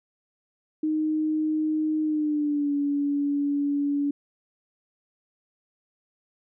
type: tone with pitch glide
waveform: sine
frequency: 309.9 to 285.8 Hz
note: D#4 to D4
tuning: -7 to -47 cents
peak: -22 dBFS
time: 0.83-4.11 s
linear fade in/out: 5 ms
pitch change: -140 cents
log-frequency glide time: 2.02-2.73 s
effects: none